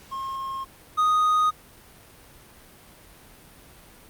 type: tone pair in turn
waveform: triangle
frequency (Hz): 1073 / 1243.3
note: C6 / D#6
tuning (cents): +43 / -2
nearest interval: minor third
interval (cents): 255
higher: second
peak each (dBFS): -27 / -16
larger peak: second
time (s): 0.11-0.65 / 0.97-1.51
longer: neither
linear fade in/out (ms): 20
effects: pink hiss -50 dBFS RMS until 4.09 s + Opus 48 kbps